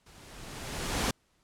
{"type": "noise with level ramp", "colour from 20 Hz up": "pink", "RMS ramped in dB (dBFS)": [-55, -27], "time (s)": [0.06, 1.11], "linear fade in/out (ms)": 5, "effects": ["pink hiss -70 dBFS RMS until 1.43 s", "low-pass 10000 Hz 12 dB/octave"]}